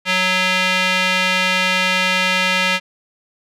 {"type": "tone with band-pass filter", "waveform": "square", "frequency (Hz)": 185, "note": "F#3", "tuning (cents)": 0, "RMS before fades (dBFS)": -17, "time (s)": [0.05, 2.8], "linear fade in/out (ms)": 50, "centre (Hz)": 2600, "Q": 1.7, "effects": []}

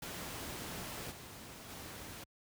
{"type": "noise with level steps", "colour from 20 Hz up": "pink", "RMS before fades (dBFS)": [-43, -50, -47], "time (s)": [0.02, 2.24], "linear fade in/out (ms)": 5, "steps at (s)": [1.1, 1.68], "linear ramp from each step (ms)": 20, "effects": ["high-pass 60 Hz 12 dB/octave"]}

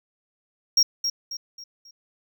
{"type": "tone with echo", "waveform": "triangle", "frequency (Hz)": 5588, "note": "F8", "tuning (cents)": 0, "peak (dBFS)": -13, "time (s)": [0.77, 0.83], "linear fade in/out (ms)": 5, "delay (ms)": 270, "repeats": 4, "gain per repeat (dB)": -8, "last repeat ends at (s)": 1.91, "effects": []}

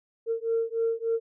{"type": "beating tone pair", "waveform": "sine", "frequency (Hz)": [454.9, 458.3], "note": ["A#4", "A#4"], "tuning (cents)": [-42, -29], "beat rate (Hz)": 3.4, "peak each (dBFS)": [-27, -27], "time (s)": [0.26, 1.2], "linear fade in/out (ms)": 50, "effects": ["tanh soft clip ceiling -18 dBFS"]}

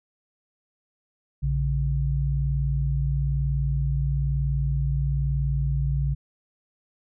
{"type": "tone pair together", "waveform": "sine", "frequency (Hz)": [58.94, 140], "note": ["A#1", "C#3"], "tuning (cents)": [20, 18], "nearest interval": "octave + minor third", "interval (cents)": 1498, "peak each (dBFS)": -24, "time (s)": [1.42, 6.15], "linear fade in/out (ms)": 20, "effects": []}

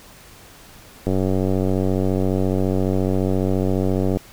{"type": "click train", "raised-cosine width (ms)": 2, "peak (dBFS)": -8, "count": 294, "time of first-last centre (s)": [1.07, 4.171], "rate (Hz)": 94.5, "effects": ["pink hiss -45 dBFS RMS until 4.32 s"]}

